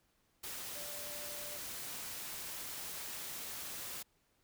sine tone in noise, 587.3 Hz, D5, in tune, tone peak -51 dBFS, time 0.75-1.58 s, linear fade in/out 10 ms, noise white, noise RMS -44 dBFS, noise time 0.43-4.03 s, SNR -10 dB, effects pink hiss -75 dBFS RMS until 4.43 s

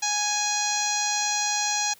harmonic tone, 830.6 Hz, G#5, in tune, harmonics 1 / 2 / 3 / 4 / 5 / 6 / 7 / 8 / 9, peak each -29 / -34 / -33 / -36 / -31 / -37 / -30 / -29 / -38 dBFS, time 0.02-1.94 s, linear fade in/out 10 ms, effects white hiss -54 dBFS RMS until 1.99 s

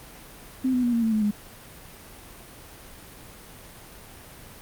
sine tone with pitch steps, 259.4 / 250 / 240.9 / 232.2 / 223.7 / 215.6 / 207.8 Hz, C4 / B3 / B3 / A#3 / A3 / A3 / G#3, -15 / +21 / -43 / -7 / +29 / -35 / +1 cents, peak -20 dBFS, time 0.64-1.312 s, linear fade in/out 10 ms, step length 96 ms, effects pink hiss -45 dBFS RMS until 4.61 s + Opus 32 kbps

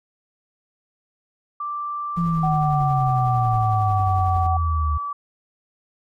sine tone with pitch glide, 1174.7 to 1152.5 Hz, D6 to D6, 0 to -33 cents, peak -25 dBFS, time 1.6-5.13 s, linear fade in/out 5 ms, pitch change -33 cents, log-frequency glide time 3.29-3.99 s
brown noise with tremolo, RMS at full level -35 dBFS, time 2.16-4.47 s, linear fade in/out 5 ms, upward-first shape triangle, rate 11 Hz, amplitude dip 55%
sine exponential sweep, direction down, 172.9 to 73.42 Hz, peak -19 dBFS, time 2.17-4.98 s, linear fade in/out 10 ms
sine tone, 753 Hz, F#5, 30 cents sharp, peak -21 dBFS, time 2.43-4.57 s, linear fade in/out 5 ms
effects none

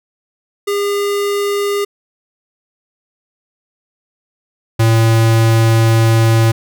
square tone pair in turn, 405.2 / 113.18 Hz, G#4 / A2, -43 / +49 cents, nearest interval octave + minor seventh, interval 2208 cents, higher first, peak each -15 / -9 dBFS, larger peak second, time 0.67-1.85 / 4.79-6.52 s, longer second, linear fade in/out 10 ms, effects none

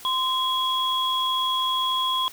sine tone pair together, 1037 / 3325 Hz, C6 / G#7, -16 / +1 cents, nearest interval octave + minor sixth, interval 2017 cents, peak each -24 dBFS, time 0.05-2.28 s, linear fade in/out 0 ms, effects white hiss -44 dBFS RMS until 2.32 s

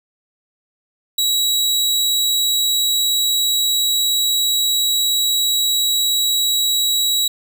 sawtooth tone, 3881 Hz, B7, 31 cents flat, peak -12 dBFS, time 1.18-7.28 s, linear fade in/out 5 ms, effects none

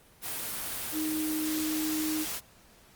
sine tone in noise, 311.1 Hz, D#4, in tune, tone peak -29 dBFS, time 0.92-2.26 s, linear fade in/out 50 ms, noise white, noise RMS -35 dBFS, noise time 0.21-2.41 s, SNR +3 dB, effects pink hiss -58 dBFS RMS until 2.95 s + Opus 32 kbps

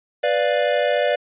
square chord, B diminished, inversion none, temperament equal, 493.9 / 587.3 / 698.5 Hz, B4 / D5 / F5, 0 / 0 / 0 cents, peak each -23 / -20 / -25 dBFS, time 0.23-1.16 s, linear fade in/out 10 ms, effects resampled to 8000 Hz

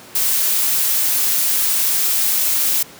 blue noise, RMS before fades -17 dBFS, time 0.15-2.83 s, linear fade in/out 5 ms, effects pink hiss -40 dBFS RMS until 2.99 s + high-pass 150 Hz 12 dB/octave

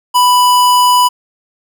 square tone, 990 Hz, B5, 4 cents sharp, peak -7 dBFS, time 0.14-1.09 s, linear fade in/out 20 ms, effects none

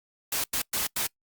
white noise bursts at uneven times, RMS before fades -28 dBFS, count 4, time 0.32-0.44 / 0.53-0.62 / 0.73-0.87 / 0.96-1.07 s, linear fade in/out 5 ms, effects noise-tail reverb RT60 0.1 s tail -25 dB re dry + Opus 48 kbps

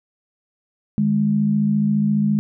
sine tone pair together, 153.1 / 207.7 Hz, D#3 / G#3, -28 / 0 cents, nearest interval perfect fourth, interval 528 cents, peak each -22 / -16 dBFS, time 0.98-2.39 s, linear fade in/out 0 ms, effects none

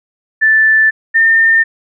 sine tone pair in turn, 1760 / 1810.5 Hz, A6 / A6, 0 / +49 cents, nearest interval unison, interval 49 cents, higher second, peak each -6 dBFS, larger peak neither, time 0.41-0.91 / 1.14-1.64 s, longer neither, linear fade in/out 20 ms, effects none

